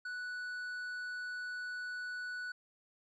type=tone with tanh clipping; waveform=sine; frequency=1480 Hz; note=F#6; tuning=in tune; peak=-40 dBFS; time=0.05-2.52 s; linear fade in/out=5 ms; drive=7 dB; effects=none